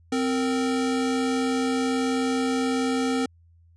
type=tone pair together; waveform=square; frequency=260.5 / 461.2 Hz; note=C4 / A#4; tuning=-7 / -19 cents; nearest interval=minor seventh; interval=988 cents; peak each=-24 / -29 dBFS; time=0.12-3.26 s; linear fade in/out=5 ms; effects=added 84 Hz sine -53 dBFS peak until 3.76 s + resampled to 22050 Hz